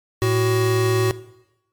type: tone pair together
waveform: square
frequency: 111.34 / 374.5 Hz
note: A2 / F#4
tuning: +21 / +21 cents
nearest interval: octave + major sixth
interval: 2100 cents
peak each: -20 dBFS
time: 0.22-1.11 s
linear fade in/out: 0 ms
effects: noise-tail reverb RT60 0.9 s tail -17 dB re dry + MP3 96 kbps